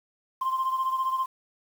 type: beating tone pair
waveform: sine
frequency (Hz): 1046.5 / 1061.5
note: C6 / C6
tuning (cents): 0 / +25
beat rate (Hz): 15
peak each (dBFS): -24 / -30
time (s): 0.41-1.26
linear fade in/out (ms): 10
effects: tanh soft clip ceiling -20 dBFS + 8-bit